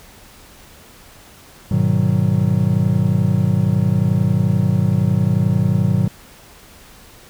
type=chord; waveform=triangle; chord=G# minor seventh; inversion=none; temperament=just; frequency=103.83 / 124.59 / 155.74 / 186.89 Hz; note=G#2 / B2 / D#3 / F#3; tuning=0 / +16 / +2 / +18 cents; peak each=-17 dBFS; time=1.71-6.08 s; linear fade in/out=5 ms; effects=pink hiss -44 dBFS RMS until 7.29 s